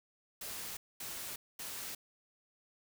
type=noise bursts; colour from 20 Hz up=white; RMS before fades=-43 dBFS; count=3; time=0.41-1.95 s; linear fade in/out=5 ms; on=360 ms; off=230 ms; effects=none